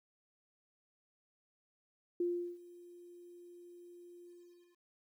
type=tone with ADSR envelope; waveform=sine; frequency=349.9 Hz; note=F4; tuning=3 cents sharp; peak=-30 dBFS; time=2.2-4.8 s; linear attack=4 ms; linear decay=370 ms; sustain=-22 dB; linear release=540 ms; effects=12-bit